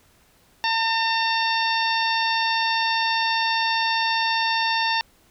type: harmonic tone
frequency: 905 Hz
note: A5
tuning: 48 cents sharp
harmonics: 1 / 2 / 3 / 4 / 5 / 6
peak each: -23 / -26 / -28 / -29 / -30 / -31 dBFS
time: 0.64-5.01 s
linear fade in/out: 0 ms
effects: pink hiss -58 dBFS RMS until 5.3 s